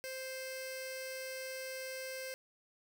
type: tone with notch filter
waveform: 15% pulse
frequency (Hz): 523.3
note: C5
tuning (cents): 0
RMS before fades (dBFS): -43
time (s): 0.04-2.34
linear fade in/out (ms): 0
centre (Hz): 1100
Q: 0.88
effects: none